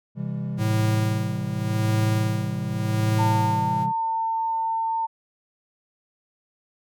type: chord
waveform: triangle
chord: C major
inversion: none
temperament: equal with one note detuned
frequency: 130.81 / 164.81 / 200.2 Hz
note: C3 / E3 / G3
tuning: 0 / 0 / +37 cents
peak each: -28 / -29 / -29 dBFS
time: 0.15-3.93 s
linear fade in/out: 50 ms
type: tone with tremolo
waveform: square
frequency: 108.9 Hz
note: A2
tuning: 17 cents flat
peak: -20 dBFS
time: 0.57-3.87 s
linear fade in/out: 50 ms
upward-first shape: sine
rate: 0.86 Hz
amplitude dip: 75%
type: tone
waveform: sine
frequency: 901 Hz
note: A5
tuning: 41 cents sharp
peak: -22 dBFS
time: 3.18-5.07 s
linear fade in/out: 20 ms
effects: none